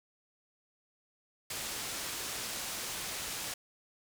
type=low-pass noise; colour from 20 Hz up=white; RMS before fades=-39 dBFS; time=1.5-3.54 s; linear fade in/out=5 ms; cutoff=9500 Hz; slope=12 dB/octave; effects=none